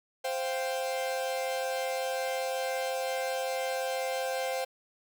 45% pulse chord, C suspended fourth, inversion none, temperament equal, 523.3 / 698.5 / 784 Hz, C5 / F5 / G5, 0 / 0 / 0 cents, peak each -32 / -37 / -37 dBFS, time 0.24-4.65 s, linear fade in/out 10 ms, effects none

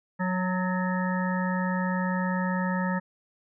harmonic tone with a mistuned harmonic, 183.6 Hz, F#3, 13 cents flat, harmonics 1 / 3 / 5 / 7 / 9 / 10, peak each -26 / -35 / -33 / -37 / -37 / -37 dBFS, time 0.19-3 s, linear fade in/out 20 ms, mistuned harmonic 9, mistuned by +50 cents, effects none

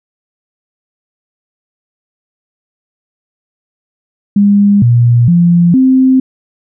sine tone with pitch steps, 202.6 / 119.6 / 172.7 / 260.9 Hz, G#3 / A#2 / F3 / C4, -43 / +45 / -19 / -5 cents, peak -4 dBFS, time 4.36-6.2 s, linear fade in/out 5 ms, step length 460 ms, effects none

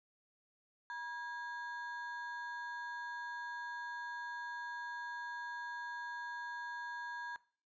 triangle ring-modulated tone, 1300 Hz, E6, 24 cents flat, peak -36 dBFS, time 0.9-7.36 s, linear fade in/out 0 ms, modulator 340 Hz, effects noise-tail reverb RT60 0.4 s tail -18 dB re dry + resampled to 16000 Hz

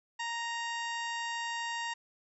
harmonic tone, 932.3 Hz, A#5, in tune, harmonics 1 / 2 / 3 / 4 / 5 / 6 / 7 / 8, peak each -37 / -38 / -42 / -47 / -50 / -50 / -54 / -49 dBFS, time 0.19-1.94 s, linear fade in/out 10 ms, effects none

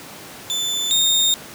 30% pulse tone pair in turn, 3520 / 3669 Hz, A7 / A#7, 0 / -28 cents, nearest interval minor second, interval 72 cents, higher second, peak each -18 / -12 dBFS, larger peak second, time 0.5-0.91 / 0.91-1.34 s, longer second, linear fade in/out 0 ms, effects pink hiss -37 dBFS RMS until 1.54 s + high-pass 150 Hz 12 dB/octave

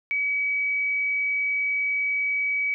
sine tone, 2275 Hz, C#7, 44 cents sharp, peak -22 dBFS, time 0.11-2.74 s, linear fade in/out 0 ms, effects none

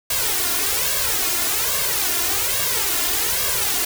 white noise with flanger, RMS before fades -21 dBFS, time 0.1-3.85 s, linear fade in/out 5 ms, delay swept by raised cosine 1.8 to 2.9 ms, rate 1.2 Hz, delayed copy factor +0.9, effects none

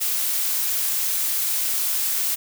blue noise, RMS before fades -23 dBFS, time 0-2.36 s, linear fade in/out 20 ms, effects none

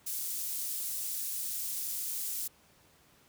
pink high-pass noise, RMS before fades -36 dBFS, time 0.06-2.48 s, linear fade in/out 10 ms, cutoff 9400 Hz, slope 12 dB/octave, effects pink hiss -63 dBFS RMS until 3.28 s + high-pass 60 Hz 12 dB/octave

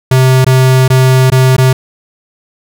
square tone with dropouts, 130 Hz, C3, 11 cents flat, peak -5 dBFS, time 0.11-1.73 s, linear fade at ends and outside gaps 5 ms, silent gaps 0.446-0.464 / 0.88-0.901 / 1.302-1.319 / 1.566-1.581 s, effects none

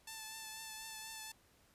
5% pulse tone with vibrato, 880 Hz, A5, in tune, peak -34 dBFS, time 0.07-1.32 s, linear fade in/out 5 ms, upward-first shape triangle, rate 4.1 Hz, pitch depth 24 cents each way, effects pink hiss -69 dBFS RMS until 1.74 s + resampled to 32000 Hz

